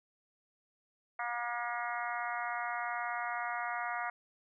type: harmonic tone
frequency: 238.9 Hz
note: A#3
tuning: 43 cents sharp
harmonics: 3 / 4 / 5 / 6 / 7 / 8 / 9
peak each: -39 / -42 / -41 / -41 / -47 / -43 / -45 dBFS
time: 1.19-4.1 s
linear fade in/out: 5 ms
effects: none